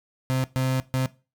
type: tone bursts at uneven times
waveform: 35% pulse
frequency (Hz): 130.4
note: C3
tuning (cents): -5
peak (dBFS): -20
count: 3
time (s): 0.3-0.44 / 0.56-0.8 / 0.94-1.06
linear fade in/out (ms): 0
effects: noise-tail reverb RT60 0.3 s tail -19 dB re dry